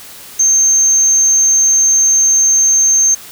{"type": "tone", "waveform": "sine", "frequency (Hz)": 6340, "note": "G8", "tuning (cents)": 19, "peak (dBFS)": -7, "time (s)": [0.39, 3.15], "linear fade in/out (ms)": 10, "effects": ["white hiss -34 dBFS RMS until 3.31 s"]}